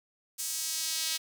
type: tone with high-pass filter sweep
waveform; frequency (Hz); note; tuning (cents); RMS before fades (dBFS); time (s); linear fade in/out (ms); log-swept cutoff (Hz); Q
sawtooth; 320.8; E4; -47; -33; 0.38-1.18; 20; 7400 to 3900; 1.2
effects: none